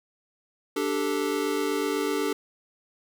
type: chord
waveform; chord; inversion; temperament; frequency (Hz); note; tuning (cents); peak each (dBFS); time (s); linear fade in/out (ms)
square; D suspended fourth; none; equal; 293.7 / 392 / 440; D4 / G4 / A4; 0 / 0 / 0; -30; 0.76-2.33; 5
effects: none